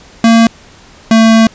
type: tone pair in turn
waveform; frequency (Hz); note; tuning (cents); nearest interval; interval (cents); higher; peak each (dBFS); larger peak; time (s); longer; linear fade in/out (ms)
square; 228.3 / 224.1; A#3 / A3; -36 / +32; unison; 32; first; -4; neither; 0.24-0.47 / 1.11-1.47; second; 2
effects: pink hiss -39 dBFS RMS until 1.54 s + resampled to 16000 Hz